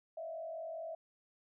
sine tone with frequency modulation, 653 Hz, E5, 17 cents flat, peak -40 dBFS, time 0.17-0.95 s, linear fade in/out 5 ms, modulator 45 Hz, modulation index 0.72, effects none

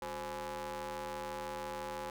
sawtooth ring-modulated tone, 160 Hz, D#3, 49 cents sharp, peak -32 dBFS, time 0.02-2.1 s, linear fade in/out 2 ms, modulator 683 Hz, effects none

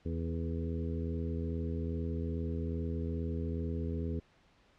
harmonic tone with a mistuned harmonic, 82.41 Hz, E2, in tune, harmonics 1 / 2 / 3 / 4 / 5 / 6, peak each -35 / -40 / -40 / -46 / -43 / -48 dBFS, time 0.05-4.2 s, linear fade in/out 10 ms, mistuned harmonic 5, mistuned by +25 cents, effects pink hiss -66 dBFS RMS until 4.78 s + low-pass 4000 Hz 12 dB/octave

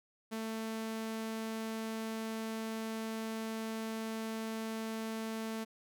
sawtooth tone, 222.3 Hz, A3, 18 cents sharp, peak -33 dBFS, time 0.31-5.65 s, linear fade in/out 20 ms, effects none

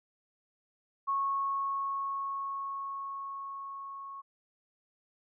sine tone with level ramp, 1100 Hz, C#6, 14 cents flat, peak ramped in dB -27 to -41 dBFS, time 1.07-4.22 s, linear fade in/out 20 ms, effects none

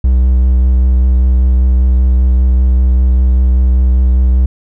triangle tone with vibrato, 63.1 Hz, B1, 38 cents sharp, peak -4 dBFS, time 0.04-4.46 s, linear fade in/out 5 ms, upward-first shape triangle, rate 5.1 Hz, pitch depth 22 cents each way, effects none

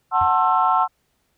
sine chord, F# half-diminished seventh, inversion none, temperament just, 740 / 888 / 1065.6 / 1332 Hz, F#5 / A5 / C6 / E6, 0 / +16 / +31 / +18 cents, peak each -20 dBFS, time 0.11-0.88 s, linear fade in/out 50 ms
triangle tone with exponential decay, 87.31 Hz, F2, in tune, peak -23 dBFS, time 0.21-0.34 s, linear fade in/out 5 ms, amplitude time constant 27 ms
effects tanh soft clip ceiling -5 dBFS + pink hiss -68 dBFS RMS until 1.37 s

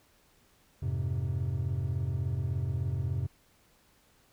triangle chord, F minor, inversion none, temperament equal, 87.31 / 103.83 / 130.81 Hz, F2 / Ab2 / C3, 0 / 0 / 0 cents, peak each -31 / -32 / -30 dBFS, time 0.82-3.27 s, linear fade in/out 10 ms, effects tanh soft clip ceiling -19 dBFS + pink hiss -65 dBFS RMS until 4.32 s

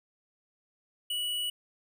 sine tone with hard clipping, 2938 Hz, F#7, 13 cents flat, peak -31 dBFS, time 1.1-1.5 s, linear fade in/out 5 ms, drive 14 dB, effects none

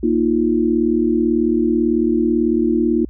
sine chord, Bb suspended fourth, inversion none, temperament equal, 233.1 / 311.1 / 349.2 Hz, Bb3 / Eb4 / F4, 0 / 0 / 0 cents, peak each -18 dBFS, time 0.03-3.05 s, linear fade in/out 5 ms, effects added 60 Hz sine -33 dBFS peak until 3.09 s

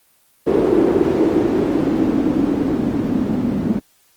blue noise with low-pass filter sweep, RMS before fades -17 dBFS, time 0.46-3.8 s, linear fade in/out 20 ms, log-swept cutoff 380 to 230 Hz, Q 4.3, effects white hiss -57 dBFS RMS until 4.16 s + Opus 24 kbps

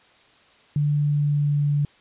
sine tone with pitch glide, 146.83 to 145.23 Hz, D3 to D3, 0 to -19 cents, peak -18 dBFS, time 0.76-1.85 s, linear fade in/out 2 ms, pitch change -19 cents, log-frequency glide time 0.94-1.65 s, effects white hiss -55 dBFS RMS until 2 s + resampled to 8000 Hz

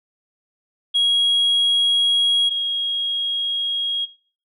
sine tone pair in turn, 3300 / 3282 Hz, G#7 / G#7, -12 / -21 cents, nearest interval unison, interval 9 cents, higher first, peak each -12 / -19 dBFS, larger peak first, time 0.94-2.5 / 2.5-4.06 s, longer neither, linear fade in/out 20 ms, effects noise-tail reverb RT60 0.4 s tail -17 dB re dry + tanh soft clip ceiling -13 dBFS

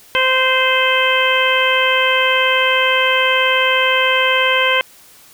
harmonic tone, 519 Hz, C5, 14 cents flat, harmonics 1 / 2 / 3 / 4 / 5 / 6, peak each -19 / -19 / -19 / -19 / -19 / -19 dBFS, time 0.15-4.81 s, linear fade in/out 0 ms, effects white hiss -45 dBFS RMS until 5.33 s

